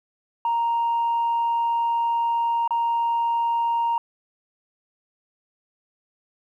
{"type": "tone with dropouts", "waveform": "sine", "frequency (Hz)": 932.3, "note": "A#5", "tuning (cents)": 0, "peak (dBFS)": -18, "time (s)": [0.45, 3.98], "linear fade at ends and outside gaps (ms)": 2, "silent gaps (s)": [2.677, 2.707], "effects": ["tanh soft clip ceiling -17 dBFS", "10-bit"]}